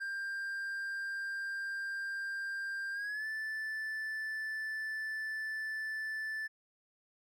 triangle tone with pitch glide, 1591 to 1755.2 Hz, G6 to A6, +25 to -5 cents, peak -34 dBFS, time 0-6.48 s, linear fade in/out 20 ms, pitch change +170 cents, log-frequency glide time 2.92-3.26 s, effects none

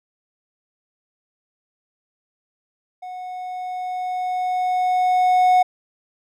triangle tone with level ramp, 733 Hz, F#5, 16 cents flat, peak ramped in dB -29 to -9 dBFS, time 3.02-5.63 s, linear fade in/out 10 ms, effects none

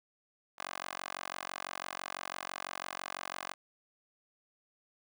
10% pulse tone with high-pass filter, 46 Hz, F#1, 9 cents flat, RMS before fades -42 dBFS, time 0.58-3.54 s, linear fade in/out 10 ms, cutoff 960 Hz, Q 1.3, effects none

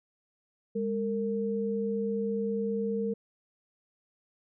sine tone pair together, 203.9 / 457.4 Hz, G#3 / A#4, -32 / -33 cents, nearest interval octave + major second, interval 1399 cents, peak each -31 / -30 dBFS, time 0.75-3.14 s, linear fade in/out 10 ms, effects none

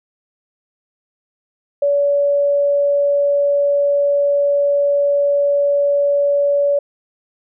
sine tone, 570 Hz, C#5, 48 cents sharp, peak -12 dBFS, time 1.82-6.79 s, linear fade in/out 5 ms, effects none

